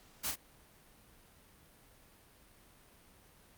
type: noise with echo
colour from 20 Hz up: white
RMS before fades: -36 dBFS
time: 0.23-0.32 s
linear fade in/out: 20 ms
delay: 41 ms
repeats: 1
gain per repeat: -6 dB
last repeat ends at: 0.361 s
effects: pink hiss -62 dBFS RMS until 3.57 s + Opus 48 kbps